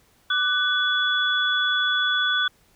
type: tone cluster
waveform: sine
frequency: 1181 / 1493 / 3415 Hz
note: D6 / F#6 / G#7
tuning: +9 / +15 / +48 cents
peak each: -29 / -22 / -23 dBFS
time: 0.3-2.48 s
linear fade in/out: 5 ms
effects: pink hiss -60 dBFS RMS until 2.75 s